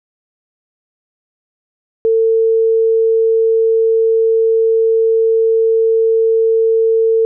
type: tone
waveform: sine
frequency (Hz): 450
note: A4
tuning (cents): +39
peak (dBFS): -9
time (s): 2.05-7.25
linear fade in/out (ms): 0
effects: none